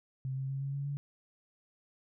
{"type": "tone with pitch steps", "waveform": "sine", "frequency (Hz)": [132, 134, 136.02, 138.08, 140.17, 142.29], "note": ["C3", "C3", "C#3", "C#3", "C#3", "C#3"], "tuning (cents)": [16, 42, -32, -6, 20, 46], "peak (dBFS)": -33, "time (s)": [0.25, 0.97], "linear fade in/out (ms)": 0, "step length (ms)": 120, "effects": []}